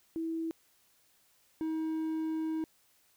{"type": "tone pair in turn", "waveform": ["sine", "triangle"], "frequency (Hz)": [326.4, 318], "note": ["E4", "D#4"], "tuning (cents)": [-17, 38], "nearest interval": "unison", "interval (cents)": 45, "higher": "first", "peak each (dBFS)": [-32, -29], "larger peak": "second", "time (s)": [[0.16, 0.51], [1.61, 2.64]], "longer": "second", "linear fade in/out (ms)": 0, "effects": ["white hiss -68 dBFS RMS until 3.16 s"]}